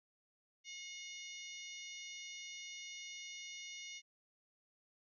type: harmonic tone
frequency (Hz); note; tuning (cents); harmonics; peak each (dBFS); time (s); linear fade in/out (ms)
721; F#5; -45; 3 / 4 / 5 / 6 / 7 / 8 / 9; -51 / -53 / -55 / -60 / -62 / -53 / -59; 0.64-4.02; 50
effects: none